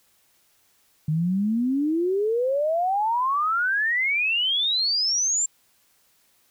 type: exponential sweep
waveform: sine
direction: up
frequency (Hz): 149.9 to 7459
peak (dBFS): -20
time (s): 1.08-5.46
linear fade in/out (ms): 5
effects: white hiss -63 dBFS RMS until 6.5 s